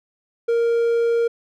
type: tone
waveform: triangle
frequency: 466.2 Hz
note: A#4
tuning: in tune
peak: -14 dBFS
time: 0.48-1.28 s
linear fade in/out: 10 ms
effects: none